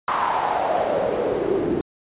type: noise with band-pass filter sweep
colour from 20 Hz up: pink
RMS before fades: -22 dBFS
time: 0.08-1.81 s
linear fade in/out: 0 ms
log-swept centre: 1100 to 320 Hz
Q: 4.6
effects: resampled to 8000 Hz